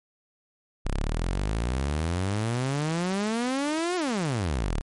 sawtooth exponential two-way sweep, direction up then down, 31.55 to 370 to 31.55 Hz, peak -21 dBFS, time 0.85-4.81 s, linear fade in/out 0 ms, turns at 3.96 s, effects MP3 48 kbps

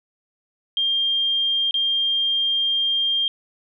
sine tone with dropouts, 3200 Hz, G7, 35 cents sharp, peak -18 dBFS, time 0.77-3.28 s, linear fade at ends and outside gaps 1 ms, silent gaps 1.71-1.742 s, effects none

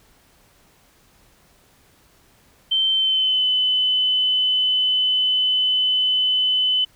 sine tone with pitch glide, 3109 to 3020 Hz, G7 to F#7, -15 to +35 cents, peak -16 dBFS, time 2.71-6.85 s, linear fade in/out 10 ms, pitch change -50 cents, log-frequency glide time 2.91-3.45 s, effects pink hiss -56 dBFS RMS until 6.95 s

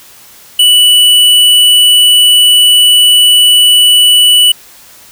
sine tone with tanh clipping, 2960 Hz, F#7, in tune, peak -4 dBFS, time 0.59-4.52 s, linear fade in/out 5 ms, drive 16 dB, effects white hiss -37 dBFS RMS until 5.11 s

